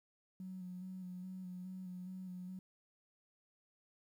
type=tone with vibrato; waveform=triangle; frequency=183.8 Hz; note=F#3; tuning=11 cents flat; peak=-40 dBFS; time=0.4-2.59 s; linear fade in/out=2 ms; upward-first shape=square; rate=2.4 Hz; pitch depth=24 cents each way; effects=tanh soft clip ceiling -42 dBFS + 12-bit